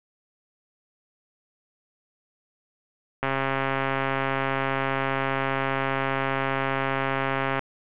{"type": "click train", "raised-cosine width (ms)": 0.5, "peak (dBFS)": -10, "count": 590, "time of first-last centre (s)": [3.23, 7.593], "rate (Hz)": 135, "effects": ["resampled to 8000 Hz", "7-bit"]}